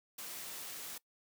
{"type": "noise", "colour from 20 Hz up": "white", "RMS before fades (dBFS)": -45, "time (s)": [0.18, 0.98], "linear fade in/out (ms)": 5, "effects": ["noise-tail reverb RT60 0.1 s tail -21 dB re dry", "high-pass 150 Hz 12 dB/octave"]}